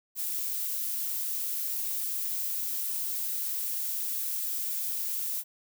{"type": "noise", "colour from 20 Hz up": "violet", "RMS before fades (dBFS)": -32, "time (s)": [0.15, 5.44], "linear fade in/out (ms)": 50, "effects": []}